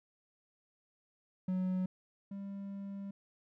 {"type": "tone pair in turn", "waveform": "triangle", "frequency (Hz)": [185, 198], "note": ["F#3", "G3"], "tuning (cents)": [0, 18], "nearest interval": "minor second", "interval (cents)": 118, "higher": "second", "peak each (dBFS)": [-29, -38], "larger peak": "first", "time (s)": [[1.48, 1.86], [2.31, 3.11]], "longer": "second", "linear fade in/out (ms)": 5, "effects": []}